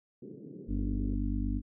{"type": "band-pass noise", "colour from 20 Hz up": "white", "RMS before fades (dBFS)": -47, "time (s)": [0.22, 1.15], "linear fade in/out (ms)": 5, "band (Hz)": [130, 420], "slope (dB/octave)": 48}
{"type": "harmonic tone", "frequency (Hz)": 49, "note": "G1", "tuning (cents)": 0, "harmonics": [1, 2, 4, 5, 6], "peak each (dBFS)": [-31, -37, -41, -36, -38], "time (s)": [0.67, 1.62], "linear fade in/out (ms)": 50}
{"effects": []}